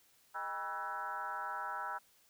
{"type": "tone with frequency modulation", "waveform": "sine", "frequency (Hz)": 1152, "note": "D6", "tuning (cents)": -34, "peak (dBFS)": -37, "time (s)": [0.34, 1.99], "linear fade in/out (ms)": 20, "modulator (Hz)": 177, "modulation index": 2.2, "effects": ["white hiss -68 dBFS RMS until 2.29 s"]}